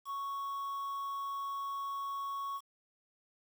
triangle tone with quantisation, 1108.7 Hz, C#6, in tune, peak -34 dBFS, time 0.05-2.61 s, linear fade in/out 50 ms, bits 9, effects none

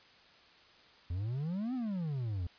triangle exponential two-way sweep, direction up then down, 82.41 to 265 to 82.41 Hz, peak -31 dBFS, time 1.1-2.47 s, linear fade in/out 5 ms, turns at 1.74 s, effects white hiss -60 dBFS RMS until 2.58 s + resampled to 11025 Hz

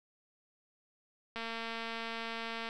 click train, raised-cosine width 0.3 ms, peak -24 dBFS, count 304, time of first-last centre 1.36-2.689 s, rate 228 Hz, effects none

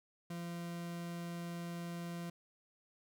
40% pulse tone, 171.6 Hz, F3, 30 cents flat, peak -40 dBFS, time 0.3-2.3 s, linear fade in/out 5 ms, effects none

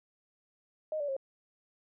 sine tone with pitch steps, 620 / 578.5 / 539.7 Hz, D#5 / D5 / C#5, -6 / -26 / -46 cents, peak -31 dBFS, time 0.92-1.166 s, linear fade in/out 2 ms, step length 82 ms, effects none

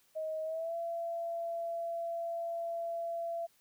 sine tone with pitch glide, 630 to 675.2 Hz, D#5 to E5, +21 to +41 cents, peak -34 dBFS, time 0.15-3.47 s, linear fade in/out 20 ms, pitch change +120 cents, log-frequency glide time 0.43-0.76 s, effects white hiss -69 dBFS RMS until 3.6 s

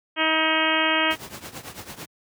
harmonic tone, 317.1 Hz, D#4, 33 cents sharp, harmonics 1 / 2 / 3 / 4 / 5 / 6 / 7 / 8 / 9 / 10, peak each -28 / -28 / -28 / -28 / -28 / -28 / -28 / -28 / -28 / -28 dBFS, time 0.16-1.16 s, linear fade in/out 50 ms
pink noise with tremolo, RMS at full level -34 dBFS, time 1.1-2.06 s, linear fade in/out 10 ms, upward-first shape triangle, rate 9 Hz, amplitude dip 85%
effects high-pass 100 Hz 12 dB/octave

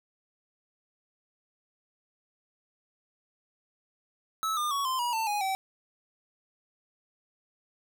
square tone with pitch steps, 1300 / 1206 / 1118.7 / 1037.8 / 962.7 / 893.1 / 828.5 / 768.5 Hz, E6 / D6 / C#6 / C6 / B5 / A5 / G#5 / G5, -24 / +46 / +15 / -14 / -45 / +26 / -4 / -35 cents, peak -28 dBFS, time 4.43-5.55 s, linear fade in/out 0 ms, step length 140 ms, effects none

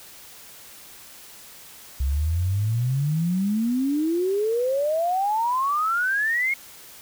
sine exponential sweep, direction up, 64.3 to 2189 Hz, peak -20 dBFS, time 2-6.54 s, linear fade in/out 5 ms, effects white hiss -45 dBFS RMS until 7.01 s

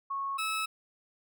sine / 20% pulse tone pair in turn, 1100 / 1299.5 Hz, C#6 / E6, -14 / -25 cents, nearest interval minor third, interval 289 cents, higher second, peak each -31 / -25 dBFS, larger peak second, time 0.1-0.38 / 0.38-0.66 s, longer neither, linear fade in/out 10 ms, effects none

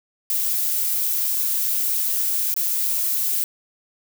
violet noise with dropouts, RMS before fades -22 dBFS, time 0.3-3.44 s, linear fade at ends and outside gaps 1 ms, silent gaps 2.541-2.564 s, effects none

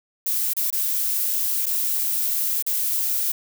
violet noise with dropouts, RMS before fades -23 dBFS, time 0.26-3.32 s, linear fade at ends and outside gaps 5 ms, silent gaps 0.535-0.566 / 0.704-0.726 / 1.658-1.664 / 2.625-2.664 s, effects none

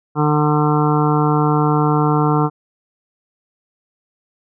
harmonic tone, 150 Hz, D3, 37 cents sharp, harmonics 1 / 2 / 3 / 5 / 6 / 7 / 8 / 9, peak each -16 / -19 / -21 / -23 / -24 / -24 / -25 / -26 dBFS, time 0.15-2.5 s, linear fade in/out 50 ms, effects none

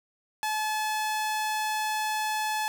sawtooth tone, 860 Hz, A5, 40 cents flat, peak -23 dBFS, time 0.43-2.68 s, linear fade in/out 0 ms, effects none

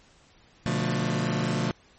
sawtooth chord, B half-diminished seventh, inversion none, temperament just, 123.47 / 148.16 / 177.8 / 222.2 Hz, B2 / D3 / F3 / A3, 0 / +16 / +31 / +17 cents, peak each -26 dBFS, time 0.66-1.71 s, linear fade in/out 0 ms, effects pink hiss -58 dBFS RMS until 1.98 s + MP3 32 kbps

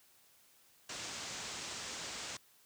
white low-pass noise, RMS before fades -44 dBFS, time 0.89-2.37 s, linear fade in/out 5 ms, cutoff 7800 Hz, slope 48 dB/octave, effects white hiss -66 dBFS RMS until 2.65 s + high-pass 60 Hz 12 dB/octave

